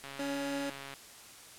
click train, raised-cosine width 0.3 ms, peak -28 dBFS, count 125, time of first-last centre 0.04-0.939 s, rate 138 Hz
25% pulse tone, 280.2 Hz, C#4, 19 cents sharp, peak -30 dBFS, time 0.19-0.7 s, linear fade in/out 5 ms
effects white hiss -52 dBFS RMS until 1.58 s + low-pass 11000 Hz 12 dB/octave

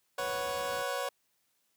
25% pulse chord, B suspended second, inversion none, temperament equal, 493.9 / 554.4 / 740 Hz, B4 / C#5 / F#5, 0 / 0 / 0 cents, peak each -34 / -31 / -35 dBFS, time 0.18-1.09 s, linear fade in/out 5 ms
pink band-stop noise, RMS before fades -49 dBFS, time 0.19-0.83 s, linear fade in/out 5 ms, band 2600 to 12000 Hz, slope 96 dB/octave
effects white hiss -75 dBFS RMS until 1.76 s + high-pass 80 Hz 12 dB/octave

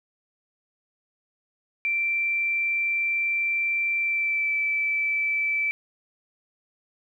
sine tone with pitch glide, 2349 to 2318 Hz, D7 to D7, 0 to -23 cents, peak -22 dBFS, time 1.85-5.71 s, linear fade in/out 0 ms, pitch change -23 cents, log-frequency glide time 3.99-4.53 s, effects 10-bit

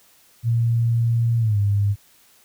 sine tone with pitch glide, 116.54 to 101.45 Hz, A#2 to G#2, 0 to -40 cents, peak -16 dBFS, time 0.43-1.96 s, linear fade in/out 50 ms, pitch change -240 cents, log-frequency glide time 1.39-1.58 s, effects white hiss -55 dBFS RMS until 2.44 s

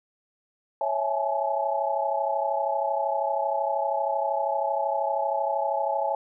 sine chord, A major seventh, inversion first, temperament equal with one note detuned, 554.4 / 659.3 / 830.6 / 863.4 Hz, C#5 / E5 / G#5 / A5, 0 / 0 / 0 / -33 cents, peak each -29 dBFS, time 0.81-6.15 s, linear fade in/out 2 ms, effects none

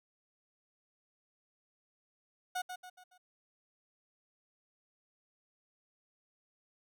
30% pulse tone with echo, 731 Hz, F#5, 21 cents flat, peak -31 dBFS, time 2.55-2.62 s, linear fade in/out 10 ms, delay 140 ms, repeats 4, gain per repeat -7 dB, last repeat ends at 3.18 s, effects none

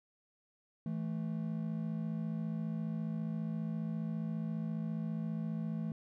triangle tone pair together, 163.87 / 218.6 Hz, E3 / A3, -10 / -11 cents, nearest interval perfect fourth, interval 499 cents, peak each -35 / -36 dBFS, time 0.86-5.92 s, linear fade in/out 2 ms, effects none

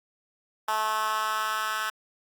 10% pulse tone with high-pass filter sweep, 216.8 Hz, A3, 25 cents flat, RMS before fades -28 dBFS, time 0.68-1.9 s, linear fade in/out 5 ms, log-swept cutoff 950 to 1500 Hz, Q 2.5, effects Opus 32 kbps

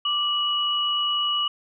sine tone pair together, 1177 / 2927 Hz, D6 / F#7, +3 / -19 cents, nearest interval octave + major third, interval 1578 cents, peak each -27 / -22 dBFS, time 0.05-1.48 s, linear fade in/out 5 ms, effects none

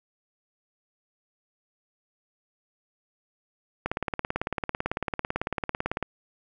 click train, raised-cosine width 0.5 ms, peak -12 dBFS, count 40, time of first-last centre 3.86-6.027 s, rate 18 Hz, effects none

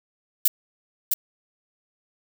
violet noise with echo, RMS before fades -17 dBFS, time 0.45-0.48 s, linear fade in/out 5 ms, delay 660 ms, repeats 1, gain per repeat -4 dB, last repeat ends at 1.14 s, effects none

